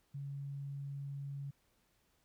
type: tone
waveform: sine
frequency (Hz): 140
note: C#3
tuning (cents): +18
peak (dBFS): -40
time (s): 0.14-1.51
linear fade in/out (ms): 10
effects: pink hiss -75 dBFS RMS until 2.24 s